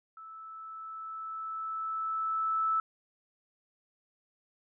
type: tone with level ramp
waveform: sine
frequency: 1312 Hz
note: E6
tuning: 9 cents flat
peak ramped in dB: -45 to -25 dBFS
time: 0.17-2.8 s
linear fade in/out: 2 ms
effects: none